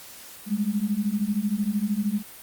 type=beating tone pair; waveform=sine; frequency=199.9 / 212.9 Hz; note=G3 / G#3; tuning=+34 / +43 cents; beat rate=13 Hz; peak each=-26 / -25 dBFS; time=0.46-2.23 s; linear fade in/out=50 ms; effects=white hiss -44 dBFS RMS until 2.42 s + Opus 48 kbps